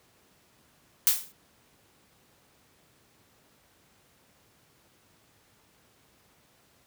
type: noise with exponential decay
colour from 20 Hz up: blue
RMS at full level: -18 dBFS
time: 1.07-1.32 s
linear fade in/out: 0 ms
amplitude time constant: 54 ms
effects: pink hiss -63 dBFS RMS until 6.86 s + high-pass 80 Hz 12 dB/octave